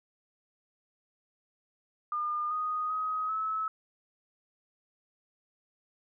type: tone with pitch steps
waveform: sine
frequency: 1210 / 1242 / 1262 / 1297 Hz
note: D#6 / D#6 / D#6 / E6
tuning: -49 / -3 / +24 / -28 cents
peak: -29 dBFS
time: 2.12-3.68 s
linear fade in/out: 2 ms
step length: 390 ms
effects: none